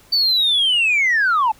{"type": "linear sweep", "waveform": "sine", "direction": "down", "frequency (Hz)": [4598, 834], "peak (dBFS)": -12, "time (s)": [0.12, 1.52], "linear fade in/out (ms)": 10, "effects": ["tanh soft clip ceiling -11 dBFS", "pink hiss -50 dBFS RMS until 1.59 s"]}